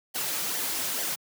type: noise with flanger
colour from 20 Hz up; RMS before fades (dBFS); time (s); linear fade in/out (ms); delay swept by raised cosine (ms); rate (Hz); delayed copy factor
white; -30; 0.14-1.16; 20; 0.75 to 5.15; 2.3; -0.6
effects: high-pass 150 Hz 12 dB/octave